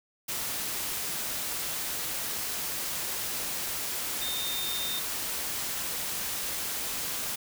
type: tone in noise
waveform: sine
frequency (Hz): 3649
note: A#7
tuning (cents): -38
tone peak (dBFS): -33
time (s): 4.21-5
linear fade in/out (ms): 10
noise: white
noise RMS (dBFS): -33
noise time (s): 0.28-7.36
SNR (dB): -3
effects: none